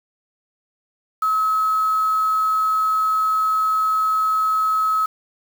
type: tone with quantisation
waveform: sine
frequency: 1285 Hz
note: E6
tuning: 45 cents flat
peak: -16 dBFS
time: 1.22-5.06 s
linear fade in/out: 5 ms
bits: 6
effects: none